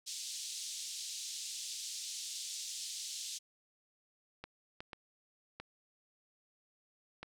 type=band-pass noise; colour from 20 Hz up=white; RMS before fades=-43 dBFS; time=0.06-3.39 s; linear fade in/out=20 ms; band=3400 to 7800 Hz; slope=24 dB/octave
type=clicks; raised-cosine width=0.3 ms; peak=-28 dBFS; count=5; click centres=4.44 / 4.805 / 4.932 / 5.6 / 7.23 s
effects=none